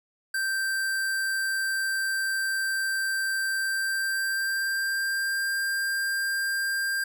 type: tone with pitch glide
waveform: square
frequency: 1567 to 1590.7 Hz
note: G6 to G6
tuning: -1 to +25 cents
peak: -26 dBFS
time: 0.34-7.04 s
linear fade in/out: 5 ms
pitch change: +26 cents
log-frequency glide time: 3.56-5.51 s
effects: none